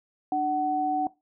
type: tone pair together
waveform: sine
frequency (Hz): 297.6 / 750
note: D4 / F#5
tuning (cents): +23 / +23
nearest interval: octave + major third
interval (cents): 1600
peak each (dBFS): -29 / -24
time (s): 0.32-1.07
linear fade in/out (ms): 2
effects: noise-tail reverb RT60 0.2 s tail -18 dB re dry